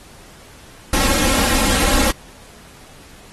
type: noise with comb filter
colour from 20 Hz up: pink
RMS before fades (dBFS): -17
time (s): 0.93-2.11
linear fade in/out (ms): 2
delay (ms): 3.7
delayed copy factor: +0.95
effects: pink hiss -44 dBFS RMS until 3.32 s + AAC 32 kbps